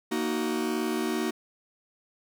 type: chord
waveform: 45% pulse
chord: D# minor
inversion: second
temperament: just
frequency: 233.3 / 311.1 / 373.4 Hz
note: A#3 / D#4 / F#4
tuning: +2 / 0 / +16 cents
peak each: -31 dBFS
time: 0.11-1.31 s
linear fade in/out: 10 ms
effects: none